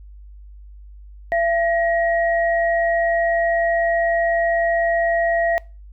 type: tone pair together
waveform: sine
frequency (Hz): 676 / 1895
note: E5 / A#6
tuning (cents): +43 / +28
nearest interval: octave + tritone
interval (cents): 1785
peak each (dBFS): -17 / -23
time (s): 1.32-5.58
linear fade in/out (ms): 0
effects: noise-tail reverb RT60 0.3 s tail -23 dB re dry + added 50 Hz sine -38 dBFS peak until 5.92 s